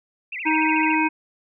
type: tone with vibrato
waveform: sine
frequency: 2326 Hz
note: D7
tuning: 17 cents flat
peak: -28 dBFS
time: 0.32-0.95 s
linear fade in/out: 5 ms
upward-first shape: sine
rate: 14 Hz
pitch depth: 290 cents each way
type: harmonic tone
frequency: 313.6 Hz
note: D#4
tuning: 14 cents sharp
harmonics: 1 / 3 / 5 / 7 / 8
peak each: -21 / -22 / -29 / -28 / -24 dBFS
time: 0.45-1.09 s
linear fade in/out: 20 ms
effects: none